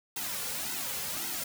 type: noise with flanger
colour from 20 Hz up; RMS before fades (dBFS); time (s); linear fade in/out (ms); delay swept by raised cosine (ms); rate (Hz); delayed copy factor
white; -35; 0.16-1.44; 5; 1.7 to 3.2; 1.8; -1
effects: none